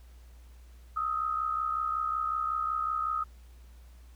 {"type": "tone pair together", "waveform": "sine", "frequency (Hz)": [1252.6, 1318], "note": ["D#6", "E6"], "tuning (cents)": [11, -1], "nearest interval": "minor second", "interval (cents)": 88, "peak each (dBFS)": [-29, -34], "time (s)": [0.96, 3.24], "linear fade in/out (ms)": 10, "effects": ["added 60 Hz sine -49 dBFS peak until 4.15 s", "pink hiss -64 dBFS RMS until 4.15 s"]}